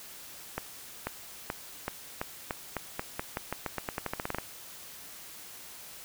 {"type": "accelerating click train", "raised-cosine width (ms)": 0.5, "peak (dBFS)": -16, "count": 22, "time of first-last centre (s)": [0.58, 4.385], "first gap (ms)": 490, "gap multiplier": 0.88, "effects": ["white hiss -47 dBFS RMS until 6.04 s"]}